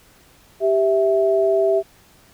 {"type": "tone pair together", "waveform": "sine", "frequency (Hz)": [391.9, 656.4], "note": ["G4", "E5"], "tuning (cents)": [0, -8], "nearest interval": "major sixth", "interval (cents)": 892, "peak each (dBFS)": -17, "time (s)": [0.6, 1.83], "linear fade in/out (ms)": 50, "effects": ["pink hiss -52 dBFS RMS until 2.33 s"]}